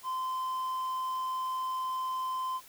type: tone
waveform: triangle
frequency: 1033 Hz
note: C6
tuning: 22 cents flat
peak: -29 dBFS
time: 0.03-2.61 s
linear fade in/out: 50 ms
effects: white hiss -54 dBFS RMS until 2.68 s